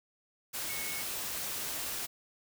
sine tone in noise, 2200 Hz, C#7, 14 cents flat, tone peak -41 dBFS, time 0.68-1.03 s, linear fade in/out 20 ms, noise white, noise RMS -37 dBFS, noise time 0.53-2.07 s, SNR -7 dB, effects none

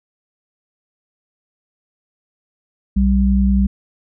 sine tone pair together, 61.74 / 196.01 Hz, B1 / G3, 0 / 0 cents, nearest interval octave + minor sixth, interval 2000 cents, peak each -14 dBFS, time 2.96-3.67 s, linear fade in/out 10 ms, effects none

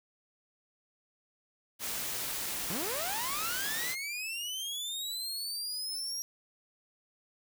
white noise, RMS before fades -36 dBFS, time 1.79-3.96 s, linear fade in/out 50 ms
sawtooth linear sweep, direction up, 146.9 to 5680 Hz, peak -32 dBFS, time 2.7-6.22 s, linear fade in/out 0 ms
effects none

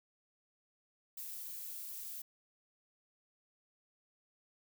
violet noise with flanger, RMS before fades -45 dBFS, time 1.17-2.22 s, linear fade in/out 5 ms, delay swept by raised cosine 1.7 to 6.4 ms, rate 2.7 Hz, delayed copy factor +0.75, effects none

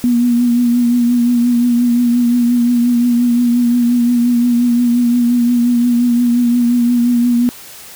sine tone with vibrato, 240.6 Hz, B3, 45 cents flat, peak -9 dBFS, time 0.04-7.49 s, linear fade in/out 0 ms, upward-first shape triangle, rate 5.7 Hz, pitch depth 38 cents each way, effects white hiss -35 dBFS RMS until 7.95 s

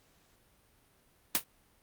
white noise with exponential decay, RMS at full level -22 dBFS, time 1.35-1.44 s, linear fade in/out 0 ms, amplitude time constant 19 ms, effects pink hiss -67 dBFS RMS until 1.82 s + Opus 48 kbps

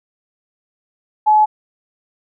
sine tone, 854 Hz, G#5, 48 cents sharp, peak -8 dBFS, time 1.26-1.46 s, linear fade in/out 20 ms, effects none

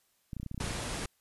clicks, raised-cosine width 5 ms, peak -26 dBFS, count 12, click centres 0.332 / 0.367 / 0.399 / 0.431 / 0.463 / 0.514 / 0.545 / 0.578 / 0.609 / 0.643 / 0.677 / 0.708 s
pink low-pass noise, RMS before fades -37 dBFS, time 0.6-1.06 s, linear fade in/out 5 ms, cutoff 11000 Hz, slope 96 dB/octave
effects white hiss -72 dBFS RMS until 1.2 s + resampled to 32000 Hz

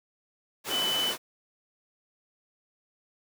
sine tone in noise, 3000 Hz, F#7, 23 cents sharp, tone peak -26 dBFS, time 0.69-1.14 s, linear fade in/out 50 ms, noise pink, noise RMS -31 dBFS, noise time 0.64-1.18 s, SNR +2 dB, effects high-pass 300 Hz 12 dB/octave

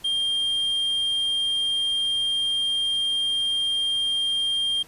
triangle tone, 3200 Hz, G7, 35 cents sharp, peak -20 dBFS, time 0.04-4.83 s, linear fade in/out 10 ms, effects pink hiss -50 dBFS RMS until 4.87 s + resampled to 32000 Hz

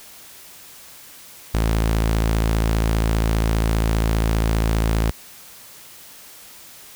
sawtooth tone, 55 Hz, A1, in tune, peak -13 dBFS, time 1.54-5.11 s, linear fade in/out 5 ms, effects white hiss -43 dBFS RMS until 6.95 s

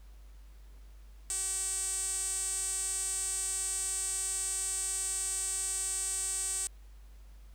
sawtooth tone with band-pass filter, 381.4 Hz, G4, 47 cents flat, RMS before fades -34 dBFS, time 1.3-6.67 s, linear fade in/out 0 ms, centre 8300 Hz, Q 9.5, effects added 50 Hz sine -49 dBFS peak until 7.54 s + pink hiss -66 dBFS RMS until 7.54 s

